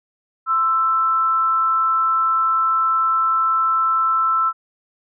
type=tone pair together; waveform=sine; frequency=1046.5 / 1324.7 Hz; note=C6 / E6; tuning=0 / +8 cents; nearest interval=major third; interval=408 cents; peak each=-26 / -15 dBFS; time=0.46-4.53 s; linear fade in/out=50 ms; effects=none